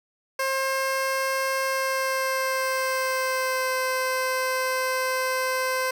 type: tone with pitch glide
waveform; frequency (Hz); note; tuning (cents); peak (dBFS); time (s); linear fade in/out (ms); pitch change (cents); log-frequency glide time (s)
15% pulse; 533 to 516.9; C5 to C5; +32 to -21; -17; 0.39-5.91; 5; -53; 1.61-3.75
effects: none